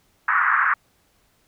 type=band-pass noise; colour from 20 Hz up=pink; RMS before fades=-19 dBFS; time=0.28-0.74 s; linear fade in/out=5 ms; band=1100 to 1800 Hz; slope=48 dB/octave; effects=pink hiss -63 dBFS RMS until 1.47 s